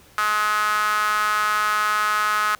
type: tone with high-pass filter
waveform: sawtooth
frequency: 211.4 Hz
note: G#3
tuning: 31 cents sharp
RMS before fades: -21 dBFS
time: 0.18-2.55 s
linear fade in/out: 0 ms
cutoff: 1300 Hz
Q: 6.4
effects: pink hiss -51 dBFS RMS until 2.59 s